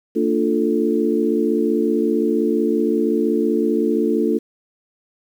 sine chord, Bb major seventh, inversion none, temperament equal with one note detuned, 228 / 293.7 / 349.2 / 440 Hz, Bb3 / D4 / F4 / A4, -38 / 0 / 0 / 0 cents, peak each -21 dBFS, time 0.15-4.39 s, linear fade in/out 20 ms, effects 8-bit

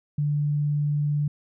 sine tone, 147 Hz, D3, 2 cents sharp, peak -21 dBFS, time 0.18-1.28 s, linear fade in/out 5 ms, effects none

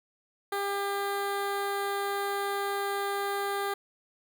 15% pulse tone with notch filter, 400.1 Hz, G4, 35 cents sharp, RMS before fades -31 dBFS, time 0.52-3.74 s, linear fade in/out 5 ms, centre 5900 Hz, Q 1.4, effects none

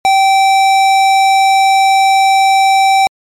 sine tone with hard clipping, 776 Hz, G5, 18 cents flat, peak -8 dBFS, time 0.05-3.07 s, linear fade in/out 0 ms, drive 16 dB, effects MP3 96 kbps

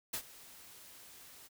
white noise with ADSR envelope, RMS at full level -36 dBFS, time 0.13-1.49 s, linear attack 9 ms, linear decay 78 ms, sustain -19 dB, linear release 34 ms, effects none

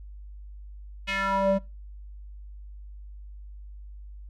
square tone with band-pass filter sweep, 195.3 Hz, G3, 6 cents flat, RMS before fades -25 dBFS, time 1.07-1.59 s, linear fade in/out 20 ms, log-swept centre 2700 to 410 Hz, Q 3, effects noise-tail reverb RT60 0.3 s tail -24 dB re dry + added 50 Hz sine -40 dBFS peak until 4.29 s

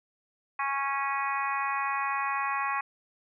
harmonic tone, 276 Hz, C#4, 7 cents flat, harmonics 3 / 4 / 5 / 6 / 7 / 8 / 9, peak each -34 / -30 / -40 / -38 / -36 / -43 / -37 dBFS, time 0.59-2.81 s, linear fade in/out 5 ms, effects none

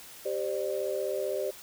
sine chord, G suspended fourth, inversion none, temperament equal with one note detuned, 392 / 523.3 / 599 Hz, G4 / C5 / D5, 0 / 0 / +34 cents, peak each -33 dBFS, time 0.25-1.51 s, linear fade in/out 10 ms, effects white hiss -48 dBFS RMS until 1.62 s

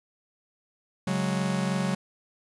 45% pulse chord, C# suspended fourth, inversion none, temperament just, 138.59 / 184.79 / 207.9 Hz, C#3 / F#3 / G#3, 0 / -2 / +2 cents, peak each -32 / -27 / -32 dBFS, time 1.07-1.95 s, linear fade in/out 5 ms, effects resampled to 24000 Hz + 9-bit

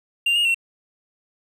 triangle tone with pitch steps, 2786 / 2851 / 2720 Hz, F7 / F7 / F7, -5 / +35 / -46 cents, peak -15 dBFS, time 0.26-0.545 s, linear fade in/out 5 ms, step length 95 ms, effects none

